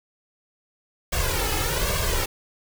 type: noise with flanger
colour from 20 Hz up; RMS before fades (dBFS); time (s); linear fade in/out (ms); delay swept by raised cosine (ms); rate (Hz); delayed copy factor
pink; -24; 1.12-2.26; 10; 1.8 to 2.36; 1.2; +0.8
effects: none